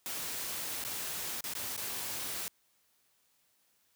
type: noise with dropouts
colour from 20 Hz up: white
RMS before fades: -38 dBFS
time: 0.06-2.48 s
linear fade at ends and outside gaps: 0 ms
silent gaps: 0.839-0.849 / 1.407-1.44 / 1.536-1.552 / 1.765-1.777 s
effects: white hiss -72 dBFS RMS until 3.95 s + high-pass 60 Hz 12 dB/octave